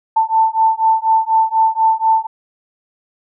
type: beating tone pair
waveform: sine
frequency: 887 / 891.1 Hz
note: A5 / A5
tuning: +14 / +22 cents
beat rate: 4.1 Hz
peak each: -14 dBFS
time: 0.16-2.27 s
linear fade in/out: 10 ms
effects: none